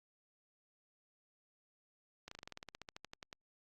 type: slowing click train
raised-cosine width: 0.2 ms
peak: -30 dBFS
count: 18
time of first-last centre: 2.28-3.329 s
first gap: 34 ms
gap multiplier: 1.07
effects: Opus 48 kbps